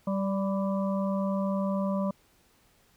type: harmonic tone with a mistuned harmonic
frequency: 194.6 Hz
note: G3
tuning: 12 cents flat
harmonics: 1 / 3 / 5 / 6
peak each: -27 / -32 / -38 / -41 dBFS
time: 0.07-2.11 s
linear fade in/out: 5 ms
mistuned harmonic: 5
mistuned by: +38 cents
effects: pink hiss -64 dBFS RMS until 2.96 s